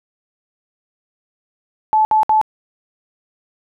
sine tone bursts, 866 Hz, A5, 28 cents flat, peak -10 dBFS, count 3, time 1.93-2.414 s, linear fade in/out 0 ms, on 120 ms, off 62 ms, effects none

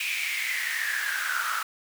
pink noise with high-pass filter sweep, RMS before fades -29 dBFS, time 0-1.63 s, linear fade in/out 5 ms, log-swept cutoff 2500 to 1300 Hz, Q 8.7, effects none

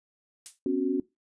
violet noise with exponential decay, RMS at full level -31 dBFS, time 0.46-0.59 s, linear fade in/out 0 ms, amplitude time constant 28 ms
sine chord, B suspended second, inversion none, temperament equal with one note detuned, 253.2 / 277.2 / 370 Hz, B3 / C#4 / F#4, +43 / 0 / 0 cents, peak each -31 / -27 / -28 dBFS, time 0.66-1 s, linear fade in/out 2 ms
effects noise-tail reverb RT60 0.2 s tail -20 dB re dry + resampled to 22050 Hz

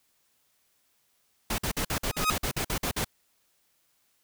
pink noise bursts, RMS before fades -29 dBFS, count 12, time 1.5-3.046 s, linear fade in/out 5 ms, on 83 ms, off 50 ms
sawtooth tone with exponential growth, 1255 Hz, D#6, 15 cents sharp, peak -15 dBFS, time 2.11-2.3 s, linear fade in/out 0 ms, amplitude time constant 41 ms
effects white hiss -70 dBFS RMS until 4.23 s

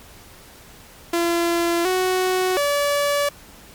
sawtooth tone with pitch steps, 340.9 / 370.4 / 575 Hz, F4 / F#4 / D5, -42 / +2 / -37 cents, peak -14 dBFS, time 1.13-3.29 s, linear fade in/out 5 ms, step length 720 ms, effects pink hiss -45 dBFS RMS until 3.74 s + MP3 96 kbps

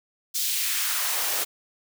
white noise with high-pass filter sweep, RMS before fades -26 dBFS, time 0.34-1.45 s, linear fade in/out 20 ms, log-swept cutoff 4400 to 380 Hz, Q 1.2, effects none

